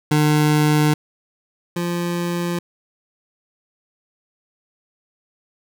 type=tone pair in turn; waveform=25% pulse; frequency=150.9 / 173.45 Hz; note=D3 / F3; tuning=+47 / -12 cents; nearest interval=major second; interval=241 cents; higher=second; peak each=-10 / -17 dBFS; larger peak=first; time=0.11-0.94 / 1.76-2.59 s; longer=neither; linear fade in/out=5 ms; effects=none